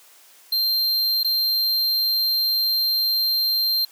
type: tone with dropouts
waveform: square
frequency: 4166 Hz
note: C8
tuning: 8 cents flat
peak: -19 dBFS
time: 0.52-3.85 s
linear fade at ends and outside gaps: 5 ms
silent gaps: 1.233-1.245 s
effects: white hiss -51 dBFS RMS until 3.91 s + high-pass 400 Hz 12 dB/octave